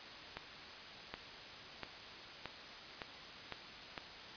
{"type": "accelerating click train", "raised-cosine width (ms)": 0.3, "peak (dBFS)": -25, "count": 7, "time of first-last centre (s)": [0.37, 3.978], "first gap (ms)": 770, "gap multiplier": 0.9, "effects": ["white hiss -50 dBFS RMS until 4.36 s", "resampled to 11025 Hz"]}